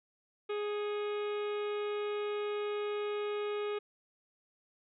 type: harmonic tone with a mistuned harmonic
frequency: 415.3 Hz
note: G#4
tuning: in tune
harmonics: 1 / 2 / 3 / 4 / 5 / 6 / 7 / 8 / 9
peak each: -33 / -49 / -44 / -52 / -51 / -50 / -54 / -54 / -56 dBFS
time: 0.49-3.79 s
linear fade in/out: 10 ms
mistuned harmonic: 5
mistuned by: +72 cents
effects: none